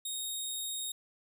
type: tone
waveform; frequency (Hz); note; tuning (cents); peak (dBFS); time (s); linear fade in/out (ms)
15% pulse; 3729; A#7; 0; -28; 0.05-0.92; 5
effects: none